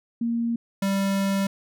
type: tone pair in turn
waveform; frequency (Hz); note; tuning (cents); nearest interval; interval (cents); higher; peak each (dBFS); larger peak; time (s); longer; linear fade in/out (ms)
sine / square; 233.1 / 196.01; A#3 / G3; 0 / 0; minor third; 300; first; -22; neither; 0.21-0.56 / 0.82-1.47; second; 5
effects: none